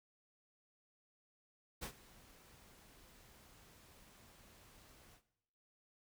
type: noise with ADSR envelope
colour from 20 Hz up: pink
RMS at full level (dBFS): -43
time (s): 1.81-5.22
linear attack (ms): 21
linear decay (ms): 88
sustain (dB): -20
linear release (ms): 82
effects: noise-tail reverb RT60 0.9 s tail -17 dB re dry